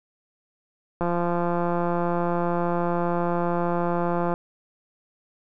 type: click train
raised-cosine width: 1 ms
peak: -12 dBFS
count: 577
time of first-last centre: 1.01-4.339 s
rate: 173 Hz
effects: none